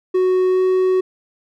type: tone with pitch glide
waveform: triangle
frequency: 369.9 to 372.3 Hz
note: F#4 to F#4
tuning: 0 to +11 cents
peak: -11 dBFS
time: 0.14-1.01 s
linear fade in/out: 10 ms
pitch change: +11 cents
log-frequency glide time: 0.49-0.61 s
effects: none